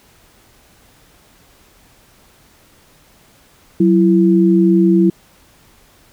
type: tone pair together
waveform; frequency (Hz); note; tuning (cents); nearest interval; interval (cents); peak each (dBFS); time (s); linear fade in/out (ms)
sine; 186.71 / 334.6; F#3 / E4; +16 / +26; minor seventh; 1010; -11; 3.8-5.1; 5
effects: pink hiss -50 dBFS RMS until 6.12 s